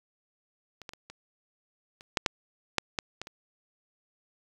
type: clicks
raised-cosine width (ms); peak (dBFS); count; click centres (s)
0.2; -27 / -22 / -27 / -27 / -30 / -7 / -6 / -6 / -11 / -19 / -25; 11; 0.817 / 0.892 / 0.935 / 1.1 / 2.009 / 2.172 / 2.262 / 2.783 / 2.988 / 3.216 / 3.271
effects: 8-bit